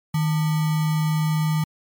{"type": "tone with sample-and-hold", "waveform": "sine", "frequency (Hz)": 155.8, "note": "D#3", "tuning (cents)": 3, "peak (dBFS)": -18, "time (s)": [0.14, 1.64], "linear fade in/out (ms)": 5, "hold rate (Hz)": 1050, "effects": ["MP3 96 kbps"]}